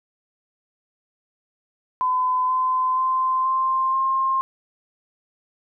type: tone with pitch steps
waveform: sine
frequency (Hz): 1014 / 1025.8 / 1037.7 / 1049.8 / 1062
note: B5 / C6 / C6 / C6 / C6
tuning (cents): +45 / -35 / -15 / +5 / +25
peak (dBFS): -18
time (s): 2.01-4.41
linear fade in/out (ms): 0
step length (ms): 480
effects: none